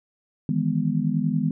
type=chord; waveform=sine; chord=E major seventh; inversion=third; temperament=just; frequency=154.51 / 164.81 / 206 / 247.2 Hz; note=D#3 / E3 / G#3 / B3; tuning=-12 / 0 / -14 / +2 cents; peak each=-26 dBFS; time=0.49-1.51 s; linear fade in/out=2 ms; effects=none